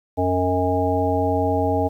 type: harmonic tone with a mistuned harmonic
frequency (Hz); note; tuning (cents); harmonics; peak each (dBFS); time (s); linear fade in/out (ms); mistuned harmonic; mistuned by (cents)
91; F#2; -28; 1 / 3 / 5 / 7 / 9; -24 / -24 / -24 / -24 / -24; 0.17-1.89; 20; 3; +26
effects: 9-bit